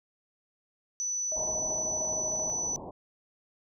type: tone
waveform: sine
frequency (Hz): 5970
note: F#8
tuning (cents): +15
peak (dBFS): -29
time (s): 1-2.76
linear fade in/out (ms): 0
type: tone with tremolo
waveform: sine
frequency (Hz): 622.3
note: D#5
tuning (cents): 0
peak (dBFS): -35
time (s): 1.32-2.5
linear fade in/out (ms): 0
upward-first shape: square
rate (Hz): 13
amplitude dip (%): 55
type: low-pass noise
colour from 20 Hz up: white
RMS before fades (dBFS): -42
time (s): 1.36-2.91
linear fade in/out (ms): 5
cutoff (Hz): 1000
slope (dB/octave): 96
effects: none